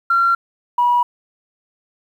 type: tone pair in turn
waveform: sine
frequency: 1371 / 969.4 Hz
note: F6 / B5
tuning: -32 / -32 cents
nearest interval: tritone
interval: 600 cents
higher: first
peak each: -11 dBFS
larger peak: neither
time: 0.1-0.35 / 0.78-1.03 s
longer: neither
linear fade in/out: 5 ms
effects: tanh soft clip ceiling -7 dBFS + 8-bit